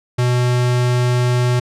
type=tone; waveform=square; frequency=123.47 Hz; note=B2; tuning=in tune; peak=-14 dBFS; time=0.18-1.6 s; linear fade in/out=10 ms; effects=low-pass 9000 Hz 12 dB/octave